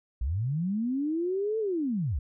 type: linear two-way sweep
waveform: sine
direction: up then down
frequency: 53.1 to 449.9 to 53.1 Hz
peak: -26 dBFS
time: 0.21-2.19 s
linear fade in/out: 5 ms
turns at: 1.59 s
effects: none